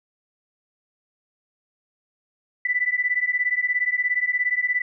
sine beating tone pair, 1975.5 / 1992.5 Hz, B6 / B6, 0 / +15 cents, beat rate 17 Hz, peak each -23 dBFS, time 2.65-4.82 s, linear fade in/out 5 ms, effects none

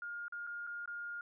sine tone with dropouts, 1417 Hz, F6, 25 cents sharp, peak -40 dBFS, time 0.02-1.21 s, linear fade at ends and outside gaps 2 ms, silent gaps 0.282-0.323 / 0.468-0.472 / 0.668-0.672 / 0.858-0.876 s, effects none

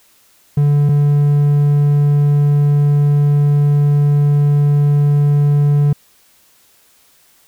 triangle tone pair in turn, 145.1 / 145.1 Hz, D3 / D3, -21 / -21 cents, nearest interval unison, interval 0 cents, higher neither, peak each -7 dBFS, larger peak neither, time 0.57-0.89 / 0.89-5.93 s, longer second, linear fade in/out 5 ms, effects white hiss -52 dBFS RMS until 7.47 s

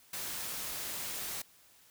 white noise, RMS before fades -39 dBFS, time 0.13-1.42 s, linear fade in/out 5 ms, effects white hiss -62 dBFS RMS until 1.9 s

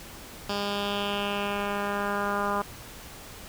10% pulse tone with low-pass filter sweep, 202.7 Hz, G#3, 42 cents flat, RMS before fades -29 dBFS, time 0.49-2.62 s, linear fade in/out 5 ms, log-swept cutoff 4600 to 1200 Hz, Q 2.9, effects pink hiss -44 dBFS RMS until 3.48 s

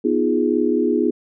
sine chord, F half-diminished seventh, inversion second, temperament equal, 246.9 / 311.1 / 349.2 / 415.3 Hz, Cb4 / Eb4 / F4 / Ab4, 0 / 0 / 0 / 0 cents, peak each -21 dBFS, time 0.04-1.11 s, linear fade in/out 10 ms, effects none

